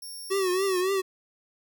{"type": "tone", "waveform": "15% pulse", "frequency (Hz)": 5500, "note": "F8", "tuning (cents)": -27, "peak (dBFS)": -32, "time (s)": [0.02, 0.81], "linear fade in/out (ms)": 5}
{"type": "tone with vibrato", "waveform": "square", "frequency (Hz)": 376.6, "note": "F#4", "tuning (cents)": 31, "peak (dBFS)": -24, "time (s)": [0.3, 1.02], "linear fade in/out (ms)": 20, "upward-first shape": "triangle", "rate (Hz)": 3.6, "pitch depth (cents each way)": 100}
{"effects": []}